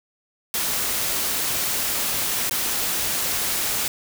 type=noise with dropouts; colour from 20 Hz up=white; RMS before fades=-24 dBFS; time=0.54-3.88 s; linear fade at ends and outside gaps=1 ms; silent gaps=2.496-2.51 s; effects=none